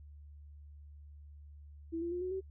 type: tone with pitch steps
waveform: sine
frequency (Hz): 329.6 / 341.8 / 354.5 / 367.6 / 381.2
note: E4 / F4 / F4 / F#4 / G4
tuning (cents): 0 / -37 / +26 / -11 / -48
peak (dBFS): -34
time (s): 1.92-2.41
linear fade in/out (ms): 20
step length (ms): 98
effects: noise-tail reverb RT60 0.1 s tail -24 dB re dry + added 73 Hz sine -50 dBFS peak until 2.5 s